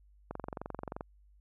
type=click train; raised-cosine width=1 ms; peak=-24 dBFS; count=17; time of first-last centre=0.31-1.009 s; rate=22.9 Hz; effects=added 50 Hz sine -59 dBFS peak until 1.4 s